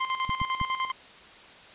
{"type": "tone with tremolo", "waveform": "sawtooth", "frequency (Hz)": 1046.5, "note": "C6", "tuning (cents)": 0, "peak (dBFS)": -21, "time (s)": [0, 0.92], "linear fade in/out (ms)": 10, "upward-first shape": "square", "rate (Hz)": 10, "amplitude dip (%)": 65}
{"type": "clicks", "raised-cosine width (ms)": 5, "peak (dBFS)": -20, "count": 3, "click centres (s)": [0.294, 0.416, 0.614]}
{"effects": ["white hiss -49 dBFS RMS until 1.74 s", "resampled to 8000 Hz"]}